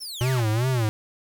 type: linear sweep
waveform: sawtooth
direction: down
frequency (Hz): 5570 to 491.2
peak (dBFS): -30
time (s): 0-0.42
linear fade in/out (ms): 20
type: tone with vibrato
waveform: square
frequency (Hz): 118.8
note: A#2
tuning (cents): +33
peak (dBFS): -21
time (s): 0.21-0.89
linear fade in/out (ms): 0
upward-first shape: sine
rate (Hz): 2.6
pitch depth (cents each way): 180
effects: 9-bit